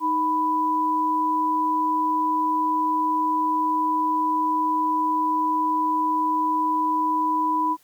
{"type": "tone pair together", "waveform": "sine", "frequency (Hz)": [312.1, 991], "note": ["D#4", "B5"], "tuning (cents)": [5, 6], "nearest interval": "octave + minor sixth", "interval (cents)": 2001, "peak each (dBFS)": [-27, -20], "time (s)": [0, 7.77], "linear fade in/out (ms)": 50, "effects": ["white hiss -59 dBFS RMS until 7.83 s"]}